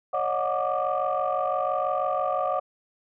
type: tone cluster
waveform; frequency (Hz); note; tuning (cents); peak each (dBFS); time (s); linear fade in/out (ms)
sine; 551 / 612 / 731 / 1158 / 1204; C#5 / D#5 / F#5 / D6 / D6; -11 / -29 / -21 / -25 / +43; -29 / -29 / -27 / -31 / -31; 0.13-2.6; 10
effects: tanh soft clip ceiling -15 dBFS